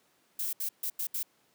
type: noise bursts at uneven times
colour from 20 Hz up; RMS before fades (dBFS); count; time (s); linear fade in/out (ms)
violet; -33; 5; 0.39-0.53 / 0.6-0.69 / 0.83-0.9 / 0.99-1.07 / 1.14-1.23; 5
effects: pink hiss -68 dBFS RMS until 1.54 s + high-pass 200 Hz 12 dB/octave